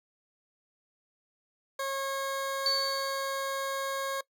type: tone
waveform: 20% pulse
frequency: 544 Hz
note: C#5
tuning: 33 cents flat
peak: -26 dBFS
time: 1.79-4.21 s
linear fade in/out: 5 ms
type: tone with exponential decay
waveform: sine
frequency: 4505 Hz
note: C#8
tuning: 27 cents sharp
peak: -23 dBFS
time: 2.66-3.77 s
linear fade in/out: 1 ms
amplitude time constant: 240 ms
effects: noise-tail reverb RT60 0.1 s tail -21 dB re dry